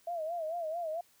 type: tone with vibrato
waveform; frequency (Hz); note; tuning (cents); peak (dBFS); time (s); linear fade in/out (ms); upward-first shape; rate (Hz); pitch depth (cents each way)
sine; 659.3; E5; 0; -33; 0.07-1.01; 5; sine; 4.5; 110
effects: white hiss -66 dBFS RMS until 1.2 s